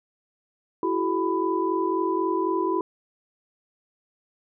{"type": "tone cluster", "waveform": "sine", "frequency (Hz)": [333.3, 377.2, 427.8, 996], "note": ["E4", "F#4", "A4", "B5"], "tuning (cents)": [19, 33, -49, 14], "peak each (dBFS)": [-26, -26, -33, -27], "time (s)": [0.83, 2.81], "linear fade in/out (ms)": 2, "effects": []}